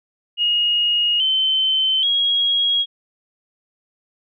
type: tone with pitch steps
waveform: sine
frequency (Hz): 2870 / 3076 / 3297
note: F7 / G7 / G#7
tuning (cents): +47 / -33 / -13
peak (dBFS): -15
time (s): 0.37-2.86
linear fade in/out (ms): 50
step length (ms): 830
effects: none